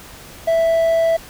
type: tone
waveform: triangle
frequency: 659.3 Hz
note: E5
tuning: in tune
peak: -11 dBFS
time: 0.47-1.17 s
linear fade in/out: 10 ms
effects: pink hiss -39 dBFS RMS until 1.29 s